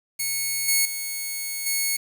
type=tone with level steps; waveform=5% pulse; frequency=2200 Hz; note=C#7; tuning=14 cents flat; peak=-14 / -8 / -18 / -12 dBFS; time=0.19-1.97 s; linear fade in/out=10 ms; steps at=0.68 / 0.85 / 1.66 s; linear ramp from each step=5 ms; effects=7-bit